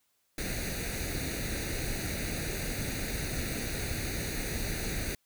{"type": "noise with comb filter", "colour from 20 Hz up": "pink", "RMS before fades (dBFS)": -34, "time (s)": [0.38, 5.15], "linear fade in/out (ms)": 2, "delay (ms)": 0.47, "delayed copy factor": 0.8, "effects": ["white hiss -74 dBFS RMS until 5.25 s"]}